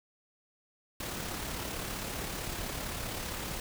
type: noise with amplitude modulation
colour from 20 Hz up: pink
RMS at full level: -36 dBFS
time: 1-3.6 s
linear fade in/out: 2 ms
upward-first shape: sine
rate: 35.5 Hz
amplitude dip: 35%
effects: none